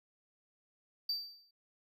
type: tone with exponential decay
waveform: triangle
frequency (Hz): 4648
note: D8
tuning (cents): -19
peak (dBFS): -29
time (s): 1.09-1.51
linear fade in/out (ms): 5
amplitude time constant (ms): 91
effects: none